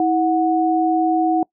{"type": "tone pair together", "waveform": "sine", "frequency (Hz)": [323.8, 735.4], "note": ["E4", "F#5"], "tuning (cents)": [-31, -11], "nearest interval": "octave + major second", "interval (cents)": 1420, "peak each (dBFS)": -17, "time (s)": [0, 1.43], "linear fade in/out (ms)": 2, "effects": ["noise-tail reverb RT60 0.1 s tail -24 dB re dry"]}